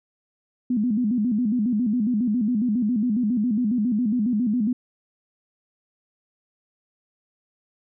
sine tone with vibrato, 228.1 Hz, A#3, 37 cents flat, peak -19 dBFS, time 0.7-4.73 s, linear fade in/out 5 ms, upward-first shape square, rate 7.3 Hz, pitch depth 150 cents each way, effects none

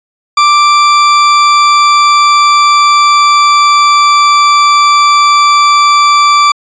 40% pulse tone with pitch glide, 1174.7 to 1167.3 Hz, D6 to D6, 0 to -11 cents, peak -3 dBFS, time 0.37-6.52 s, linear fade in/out 5 ms, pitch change -11 cents, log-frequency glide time 0.57-4.42 s, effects resampled to 16000 Hz

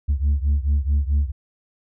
sine beating tone pair, 69.9 / 74.5 Hz, C#2 / D2, +15 / +25 cents, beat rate 4.6 Hz, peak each -17 / -19 dBFS, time 0.08-1.32 s, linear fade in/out 20 ms, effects tanh soft clip ceiling -14 dBFS

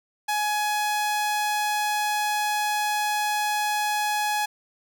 sawtooth tone, 840 Hz, G#5, 19 cents sharp, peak -19 dBFS, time 0.28-4.46 s, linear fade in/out 10 ms, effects none

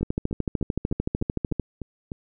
two click trains, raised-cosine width 3 ms, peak -11 / -19 dBFS, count 22 / 8, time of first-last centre 0.03-1.597 / 0.01-2.118 s, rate 13.4 / 3.32 Hz, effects none

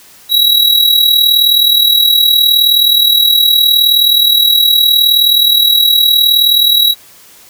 square tone with amplitude modulation, 3876 Hz, B7, 33 cents flat, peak -4 dBFS, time 0.29-6.95 s, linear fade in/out 50 ms, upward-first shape sine, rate 39.2 Hz, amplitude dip 60%, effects white hiss -40 dBFS RMS until 7.49 s

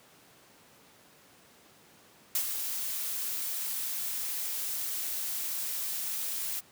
blue noise with ADSR envelope, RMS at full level -27 dBFS, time 2.35-6.61 s, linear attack 4 ms, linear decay 78 ms, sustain -7 dB, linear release 23 ms, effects pink hiss -58 dBFS RMS until 6.71 s + high-pass 150 Hz 12 dB/octave

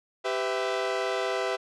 sawtooth chord, E minor, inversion first, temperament equal with one note detuned, 392 / 503.7 / 659.3 Hz, G4 / B4 / E5, 0 / +34 / 0 cents, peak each -27 dBFS, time 0.24-1.57 s, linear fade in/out 20 ms, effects low-pass 5000 Hz 12 dB/octave

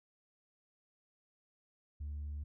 triangle tone with tanh clipping, 73.6 Hz, D2, 4 cents sharp, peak -39 dBFS, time 2-2.44 s, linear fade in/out 10 ms, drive 6 dB, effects none

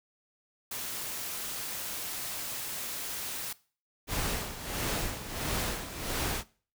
white noise, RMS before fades -37 dBFS, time 0.71-3.53 s, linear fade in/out 5 ms
pink noise with tremolo, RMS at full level -31 dBFS, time 4.07-6.44 s, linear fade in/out 50 ms, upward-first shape sine, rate 1.5 Hz, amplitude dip 70%
effects noise-tail reverb RT60 0.4 s tail -20 dB re dry

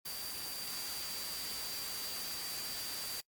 sine tone in noise, 4699 Hz, D8, in tune, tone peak -43 dBFS, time 0.05-3.21 s, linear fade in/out 10 ms, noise white, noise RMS -42 dBFS, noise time 0.05-3.21 s, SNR -4 dB, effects noise-tail reverb RT60 0.1 s tail -24 dB re dry + Opus 24 kbps

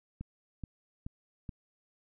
click train, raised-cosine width 5 ms, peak -27 dBFS, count 4, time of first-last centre 0.21-1.492 s, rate 2.34 Hz, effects none

